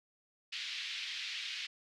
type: band-pass noise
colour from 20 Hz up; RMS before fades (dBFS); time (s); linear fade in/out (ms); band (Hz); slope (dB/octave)
pink; -41; 0.52-1.67; 10; 2300 to 4400; 24
effects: none